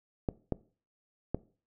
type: clicks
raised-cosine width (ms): 2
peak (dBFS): -16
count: 3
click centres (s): 0.288 / 0.523 / 1.346
effects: noise-tail reverb RT60 0.4 s tail -20 dB re dry